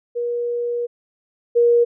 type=tone pair in turn; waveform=sine; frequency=478.3 / 474.4 Hz; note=A#4 / A#4; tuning=+44 / +30 cents; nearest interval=unison; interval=14 cents; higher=first; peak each=-20 / -11 dBFS; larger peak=second; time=0.15-0.87 / 1.55-1.85 s; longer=first; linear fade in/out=20 ms; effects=none